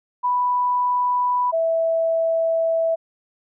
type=tone pair in turn; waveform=sine; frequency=987.8 / 656.2 Hz; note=B5 / E5; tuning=0 / -8 cents; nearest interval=perfect fifth; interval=708 cents; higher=first; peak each=-17 dBFS; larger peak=neither; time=0.23-1.52 / 1.52-2.96 s; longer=second; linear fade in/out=20 ms; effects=none